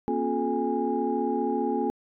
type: tone cluster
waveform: sine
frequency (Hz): 236.7 / 271.9 / 357.1 / 429.7 / 821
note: A#3 / C#4 / F4 / A4 / G#5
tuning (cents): +27 / -33 / +39 / -41 / -20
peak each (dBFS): -30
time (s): 0.08-1.9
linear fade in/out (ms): 0
effects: tanh soft clip ceiling -13 dBFS